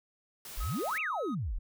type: noise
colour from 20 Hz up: white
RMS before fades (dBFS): -45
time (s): 0.45-0.98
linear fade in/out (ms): 2
type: exponential two-way sweep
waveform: sine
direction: up then down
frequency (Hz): 30.87 to 2780 to 30.87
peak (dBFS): -31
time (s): 0.57-1.59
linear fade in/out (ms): 10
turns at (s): 1
type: tone with vibrato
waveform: triangle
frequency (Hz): 1264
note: D#6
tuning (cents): +27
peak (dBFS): -38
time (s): 0.6-1.35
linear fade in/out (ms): 10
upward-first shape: triangle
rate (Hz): 3.7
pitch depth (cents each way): 32
effects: none